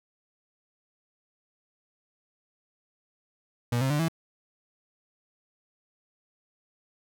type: tone with pitch steps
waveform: 35% pulse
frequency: 120 / 133.15 / 147.74 / 163.92 Hz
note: B2 / C3 / D3 / E3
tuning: -49 / +31 / +11 / -9 cents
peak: -22 dBFS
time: 3.72-4.084 s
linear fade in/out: 5 ms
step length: 91 ms
effects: none